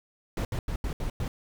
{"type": "noise bursts at uneven times", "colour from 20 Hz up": "brown", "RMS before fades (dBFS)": -30, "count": 6, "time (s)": [[0.37, 0.45], [0.52, 0.59], [0.68, 0.76], [0.84, 0.93], [1, 1.1], [1.2, 1.28]], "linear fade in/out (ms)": 2, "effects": []}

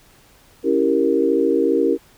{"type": "chord", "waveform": "sine", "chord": "C# diminished seventh", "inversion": "none", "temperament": "equal", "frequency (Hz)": [277.2, 329.6, 392, 466.2], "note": ["C#4", "E4", "G4", "Bb4"], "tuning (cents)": [0, 0, 0, 0], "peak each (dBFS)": [-21, -20, -20, -19], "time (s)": [0.63, 1.98], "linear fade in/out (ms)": 50, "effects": ["pink hiss -52 dBFS RMS until 2.17 s"]}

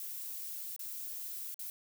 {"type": "noise with dropouts", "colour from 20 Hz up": "violet", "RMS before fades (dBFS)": -42, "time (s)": [0, 1.7], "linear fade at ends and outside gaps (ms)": 1, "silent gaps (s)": [[0.763, 0.793], [1.543, 1.592]], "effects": []}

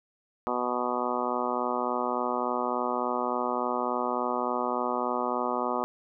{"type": "harmonic tone", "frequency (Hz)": 123.47, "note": "B2", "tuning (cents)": 0, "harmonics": [2, 3, 4, 5, 6, 7, 8, 9, 10], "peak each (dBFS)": [-35, -35, -35, -35, -35, -35, -35, -35, -35], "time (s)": [0.47, 5.84], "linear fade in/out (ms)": 0, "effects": []}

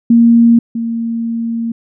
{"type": "tone pair in turn", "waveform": "sine", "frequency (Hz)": [233.1, 230.3], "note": ["A#3", "A#3"], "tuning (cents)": [0, -21], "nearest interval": "unison", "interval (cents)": 21, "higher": "first", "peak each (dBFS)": [-4, -15], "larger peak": "first", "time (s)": [[0.1, 0.59], [0.75, 1.72]], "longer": "second", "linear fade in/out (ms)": 5, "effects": []}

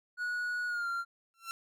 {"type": "tone with pitch glide", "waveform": "triangle", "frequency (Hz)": [1461, 1383], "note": ["F#6", "F6"], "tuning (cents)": [-22, -17], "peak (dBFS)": -30, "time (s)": [0.17, 1.05], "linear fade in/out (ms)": 50, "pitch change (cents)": -95, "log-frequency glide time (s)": [0.67, 0.88]}
{"type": "tone with exponential growth", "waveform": "sawtooth", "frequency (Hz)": 1354, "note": "E6", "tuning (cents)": 46, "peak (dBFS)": -30, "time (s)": [1.34, 1.51], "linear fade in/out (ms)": 0, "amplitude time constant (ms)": 35}
{"effects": []}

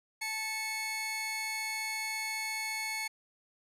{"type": "tone pair together", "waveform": "sawtooth", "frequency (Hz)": [873.5, 2201], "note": ["A5", "C#7"], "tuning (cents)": [-13, -13], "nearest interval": "octave + major third", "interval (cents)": 1600, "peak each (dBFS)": [-37, -31], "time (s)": [0.21, 3.08], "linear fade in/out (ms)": 10, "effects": ["resampled to 32000 Hz"]}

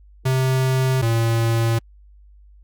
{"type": "tone pair in turn", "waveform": "square", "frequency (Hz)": [130.81, 114.72], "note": ["C3", "A#2"], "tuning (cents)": [0, -27], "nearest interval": "major second", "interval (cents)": 227, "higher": "first", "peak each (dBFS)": -17, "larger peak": "neither", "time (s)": [[0.25, 1.02], [1.02, 1.79]], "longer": "neither", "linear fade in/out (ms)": 10, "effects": ["added 50 Hz sine -45 dBFS peak until 2.63 s", "Opus 48 kbps"]}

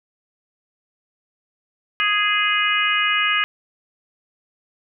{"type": "harmonic tone", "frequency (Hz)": 415.2, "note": "G#4", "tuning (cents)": 0, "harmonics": [3, 4, 5, 6, 7], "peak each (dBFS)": [-23, -23, -23, -23, -23], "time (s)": [2, 3.44], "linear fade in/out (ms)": 0, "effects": []}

